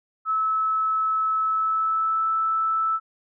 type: tone with pitch glide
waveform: sine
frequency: 1300 to 1315.9 Hz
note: E6 to E6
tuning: -24 to -3 cents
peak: -20 dBFS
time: 0.25-3 s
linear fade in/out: 50 ms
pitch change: +21 cents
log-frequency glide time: 1.42-2.28 s
effects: none